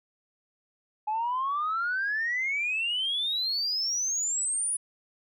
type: exponential sweep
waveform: sine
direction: up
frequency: 840 to 9956 Hz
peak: -25 dBFS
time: 1.07-4.77 s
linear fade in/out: 10 ms
effects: tanh soft clip ceiling -22 dBFS